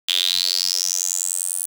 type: tone with high-pass filter sweep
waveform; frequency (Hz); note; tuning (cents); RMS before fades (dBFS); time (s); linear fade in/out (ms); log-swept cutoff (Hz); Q
sawtooth; 90; F#2; -47; -22; 0.08-1.66; 10; 3300 to 10000; 6.6
effects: none